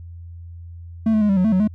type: tone with pitch steps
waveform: triangle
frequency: 222 / 215.8 / 208.9 / 195.1 / 183 / 220.6 / 185.4 / 212.7 Hz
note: A3 / A3 / G#3 / G3 / F#3 / A3 / F#3 / G#3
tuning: +16 / -33 / +10 / -8 / -19 / +5 / +4 / +42 cents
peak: -12 dBFS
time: 1.06-1.676 s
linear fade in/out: 5 ms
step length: 77 ms
effects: added 85 Hz sine -34 dBFS peak until 1.74 s